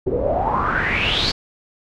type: noise with low-pass filter sweep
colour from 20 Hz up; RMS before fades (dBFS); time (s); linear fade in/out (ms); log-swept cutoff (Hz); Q
pink; -20; 0.06-1.32; 10; 380 to 4700; 7.8
effects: none